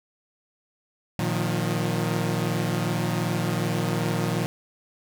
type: chord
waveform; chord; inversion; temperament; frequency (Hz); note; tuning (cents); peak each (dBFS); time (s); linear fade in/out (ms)
sawtooth; Bb suspended fourth; none; equal with one note detuned; 116.54 / 155.56 / 178.18; Bb2 / Eb3 / F3; 0 / 0 / +35; -24; 1.19-4.46; 0
effects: none